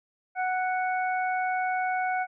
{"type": "harmonic tone", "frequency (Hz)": 740, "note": "F#5", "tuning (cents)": 0, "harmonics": [1, 2, 3], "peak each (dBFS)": [-26, -32, -36], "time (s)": [0.35, 2.27], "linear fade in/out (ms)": 50, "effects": []}